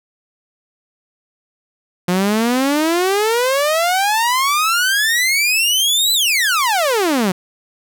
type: exponential two-way sweep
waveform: sawtooth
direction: up then down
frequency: 175.2 to 4042 to 175.2 Hz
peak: -10 dBFS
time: 2.08-7.32 s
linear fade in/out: 5 ms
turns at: 6.13 s
effects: none